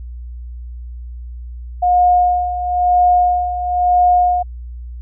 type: tone with tremolo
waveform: sine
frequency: 717 Hz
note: F5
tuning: 45 cents sharp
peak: -8 dBFS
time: 1.82-4.43 s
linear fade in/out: 10 ms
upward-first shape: sine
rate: 1 Hz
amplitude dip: 70%
effects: added 60 Hz sine -27 dBFS peak until 5.01 s